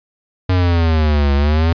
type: exponential two-way sweep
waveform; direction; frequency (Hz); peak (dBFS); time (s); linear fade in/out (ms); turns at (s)
square; down then up; 93.2 to 69.3 to 84.8; -12; 0.49-1.73; 5; 1.34
effects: resampled to 11025 Hz